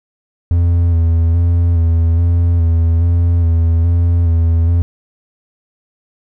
triangle tone with vibrato, 84.3 Hz, E2, 39 cents sharp, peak -7 dBFS, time 0.51-4.82 s, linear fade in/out 0 ms, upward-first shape square, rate 1.2 Hz, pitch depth 27 cents each way, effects none

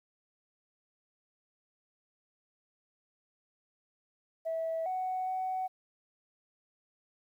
sine tone with pitch steps, 652 / 744 / 749 Hz, E5 / F#5 / F#5, -19 / +9 / +21 cents, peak -30 dBFS, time 4.45-5.68 s, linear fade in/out 20 ms, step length 410 ms, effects tanh soft clip ceiling -27 dBFS + 11-bit

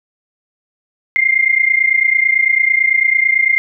sine tone pair together, 2093 / 2122 Hz, C7 / C7, 0 / +24 cents, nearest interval unison, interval 24 cents, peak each -13 dBFS, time 1.16-3.58 s, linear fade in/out 0 ms, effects none

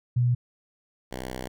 sine / 5% pulse tone pair in turn, 122.2 / 63.62 Hz, B2 / C2, -18 / -48 cents, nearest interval major seventh, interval 1130 cents, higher first, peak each -19 / -22 dBFS, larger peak first, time 0.16-0.35 / 1.11-1.48 s, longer second, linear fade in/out 10 ms, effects none

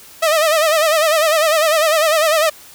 sawtooth tone with vibrato, 629 Hz, D#5, 19 cents sharp, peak -8 dBFS, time 0.22-2.5 s, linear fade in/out 10 ms, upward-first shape sine, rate 10 Hz, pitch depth 91 cents each way, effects white hiss -41 dBFS RMS until 2.74 s

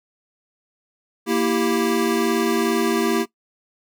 square chord, E diminished, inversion second, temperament equal, 233.1 / 329.6 / 392 Hz, Bb3 / E4 / G4, 0 / 0 / 0 cents, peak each -23 dBFS, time 1.26-3.26 s, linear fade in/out 50 ms, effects noise-tail reverb RT60 0.1 s tail -18 dB re dry

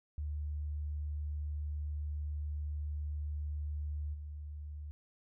sine tone with level steps, 74.4 Hz, D2, 23 cents sharp, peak -35 / -41 dBFS, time 0.18-4.91 s, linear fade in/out 0 ms, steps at 4.13 s, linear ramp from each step 20 ms, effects none

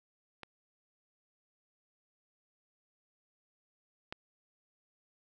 clicks, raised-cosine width 0.3 ms, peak -28 / -23 dBFS, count 2, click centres 0.433 / 4.125 s, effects none

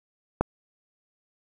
click, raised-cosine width 1 ms, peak -7 dBFS, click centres 0.41 s, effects 8-bit

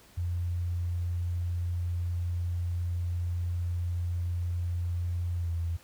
sine tone with pitch glide, 87.31 to 84.29 Hz, F2 to E2, 0 to +39 cents, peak -28 dBFS, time 0.17-5.77 s, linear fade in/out 10 ms, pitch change -61 cents, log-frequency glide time 5.37-5.5 s, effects pink hiss -57 dBFS RMS until 5.83 s

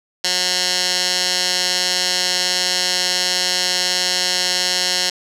15% pulse tone with band-pass filter, 181.4 Hz, F#3, 34 cents flat, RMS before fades -19 dBFS, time 0.24-5.1 s, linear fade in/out 5 ms, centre 4900 Hz, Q 2.1, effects none

